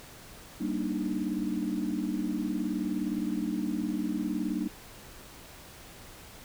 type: chord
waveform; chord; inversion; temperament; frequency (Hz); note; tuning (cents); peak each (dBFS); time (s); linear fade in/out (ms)
sine; Eb major seventh; first; just; 194.45 / 233.3 / 291.7 / 311.1; G3 / Bb3 / D4 / Eb4; -14 / +2 / -12 / 0; -34; 0.6-4.68; 10
effects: pink hiss -49 dBFS RMS until 6.44 s